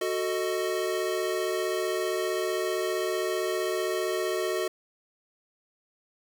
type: chord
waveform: square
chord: D# diminished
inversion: first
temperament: equal with one note detuned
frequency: 370 / 445.4 / 622.3 Hz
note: F#4 / A4 / D#5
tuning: 0 / +21 / 0 cents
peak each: -30 / -33 / -33 dBFS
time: 0.01-4.68 s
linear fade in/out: 5 ms
effects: 10-bit